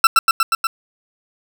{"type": "tone with echo", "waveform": "40% pulse", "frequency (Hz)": 1341, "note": "E6", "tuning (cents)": 29, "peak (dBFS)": -5, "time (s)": [0.04, 0.07], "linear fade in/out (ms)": 2, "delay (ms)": 120, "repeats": 5, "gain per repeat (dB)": -2, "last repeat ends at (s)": 0.67, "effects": []}